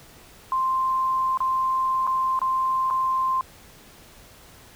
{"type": "tone with dropouts", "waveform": "sine", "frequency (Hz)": 1046.5, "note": "C6", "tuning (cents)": 0, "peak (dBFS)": -20, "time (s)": [0.52, 3.41], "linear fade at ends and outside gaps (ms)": 1, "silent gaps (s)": [[1.374, 1.404], [2.068, 2.074], [2.391, 2.416], [2.902, 2.908]], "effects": ["pink hiss -49 dBFS RMS until 4.75 s"]}